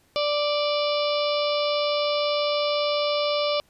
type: harmonic tone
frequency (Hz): 587.3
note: D5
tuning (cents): 0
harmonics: 1 / 2 / 4 / 5 / 6 / 7 / 8 / 9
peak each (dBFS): -23 / -30 / -34 / -33 / -33 / -36 / -36 / -36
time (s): 0.16-3.6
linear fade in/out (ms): 0
effects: pink hiss -62 dBFS RMS until 3.69 s + resampled to 32000 Hz